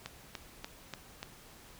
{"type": "click train", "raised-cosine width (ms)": 0.2, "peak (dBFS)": -22, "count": 5, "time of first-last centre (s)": [0.06, 1.23], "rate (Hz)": 3.42, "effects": ["pink hiss -55 dBFS RMS until 1.79 s"]}